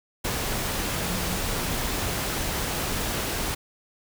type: tone in noise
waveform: sine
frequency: 180 Hz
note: F#3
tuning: 47 cents flat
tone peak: -32 dBFS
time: 1.01-1.37 s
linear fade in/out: 10 ms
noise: pink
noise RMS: -28 dBFS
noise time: 0.24-3.55 s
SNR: -7 dB
effects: none